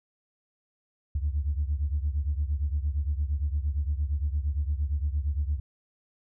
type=beating tone pair; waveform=sine; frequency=70.2 / 78.9 Hz; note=C#2 / D#2; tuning=+22 / +25 cents; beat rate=8.7 Hz; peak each=-26 / -29 dBFS; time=1.15-5.6 s; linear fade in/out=5 ms; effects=tanh soft clip ceiling -19 dBFS